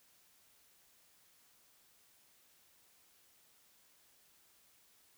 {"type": "silence", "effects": ["white hiss -68 dBFS RMS until 5.17 s"]}